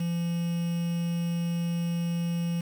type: tone with quantisation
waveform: triangle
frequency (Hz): 170.1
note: F3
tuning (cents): -45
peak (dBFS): -24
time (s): 0-2.61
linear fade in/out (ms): 5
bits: 7
effects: none